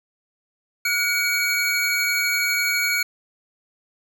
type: tone cluster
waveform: square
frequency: 1440 / 2262 / 4308 Hz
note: F#6 / C#7 / C8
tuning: -47 / +34 / +50 cents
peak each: -26 / -22 / -29 dBFS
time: 0.85-3.03 s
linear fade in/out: 5 ms
effects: none